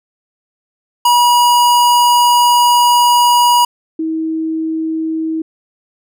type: tone pair in turn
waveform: square / sine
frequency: 966 / 320.1 Hz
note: B5 / D#4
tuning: -39 / +49 cents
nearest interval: octave + perfect fifth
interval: 1912 cents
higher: first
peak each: -8 / -15 dBFS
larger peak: first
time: 1.05-3.65 / 3.99-5.42 s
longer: first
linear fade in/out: 5 ms
effects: none